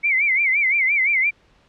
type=tone with vibrato; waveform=sine; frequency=2200 Hz; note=C#7; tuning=14 cents flat; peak=-15 dBFS; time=0.03-1.31 s; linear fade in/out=20 ms; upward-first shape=sine; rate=5.8 Hz; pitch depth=140 cents each way; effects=pink hiss -57 dBFS RMS until 1.68 s + low-pass 4000 Hz 12 dB/octave